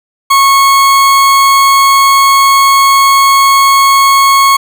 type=tone; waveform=40% pulse; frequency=1098 Hz; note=C#6; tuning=17 cents flat; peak=-3 dBFS; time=0.3-4.57 s; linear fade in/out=10 ms; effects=none